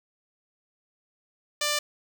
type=tone; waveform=5% pulse; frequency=592 Hz; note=D5; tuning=14 cents sharp; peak=-13 dBFS; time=1.61-1.79 s; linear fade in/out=5 ms; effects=none